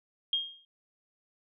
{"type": "tone with exponential decay", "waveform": "sine", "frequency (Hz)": 3233, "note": "G#7", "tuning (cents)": -47, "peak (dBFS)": -23, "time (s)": [0.33, 0.65], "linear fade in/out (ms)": 2, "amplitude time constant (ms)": 69, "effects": []}